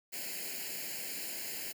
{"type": "noise with comb filter", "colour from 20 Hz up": "white", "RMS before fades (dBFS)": -40, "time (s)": [0.12, 1.73], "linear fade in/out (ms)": 20, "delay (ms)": 0.42, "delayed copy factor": 0.85, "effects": ["high-pass 200 Hz 12 dB/octave"]}